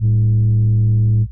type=tone with frequency modulation; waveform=sine; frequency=109.1 Hz; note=A2; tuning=14 cents flat; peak=-9 dBFS; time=0-1.27 s; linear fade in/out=50 ms; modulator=90.6 Hz; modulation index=0.26; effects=tanh soft clip ceiling -8 dBFS + added 60 Hz sine -30 dBFS peak until 1.31 s